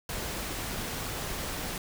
pink noise, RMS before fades -35 dBFS, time 0.09-1.78 s, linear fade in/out 2 ms, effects none

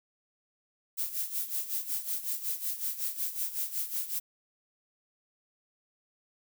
violet noise with tremolo, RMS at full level -31 dBFS, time 0.97-4.2 s, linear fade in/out 20 ms, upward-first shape sine, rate 5.4 Hz, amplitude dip 75%, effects none

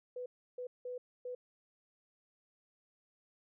sine tone bursts at uneven times, 497 Hz, B4, 11 cents sharp, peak -39 dBFS, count 4, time 0.16-0.26 / 0.58-0.67 / 0.85-0.98 / 1.25-1.35 s, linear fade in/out 5 ms, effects none

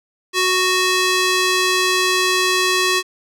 square tone with band-pass filter, 370 Hz, F#4, in tune, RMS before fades -17 dBFS, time 0.33-3.03 s, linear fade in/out 50 ms, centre 4000 Hz, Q 0.6, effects none

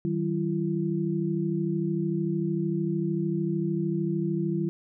sine tone cluster, 156.3 / 189.6 / 338.5 Hz, D#3 / F#3 / E4, +8 / +43 / +46 cents, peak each -29 dBFS, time 0.05-4.69 s, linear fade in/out 0 ms, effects none

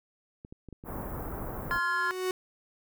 clicks, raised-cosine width 3 ms, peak -31 dBFS, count 6, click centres 0.449 / 0.525 / 0.687 / 0.727 / 0.839 / 1.268 s
pink band-stop noise, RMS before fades -37 dBFS, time 0.84-1.8 s, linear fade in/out 50 ms, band 1300 to 15000 Hz, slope 24 dB/octave
45% pulse tone with exponential growth, 370 Hz, F#4, in tune, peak -26 dBFS, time 1.62-2.31 s, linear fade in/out 1 ms, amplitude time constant 150 ms
triangle chord, F minor, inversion second, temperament equal with one note detuned, 1046.5 / 1396.9 / 1699.1 Hz, C6 / F6 / Ab6, 0 / 0 / +39 cents, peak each -29 dBFS, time 1.71-2.11 s, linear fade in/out 0 ms
effects none

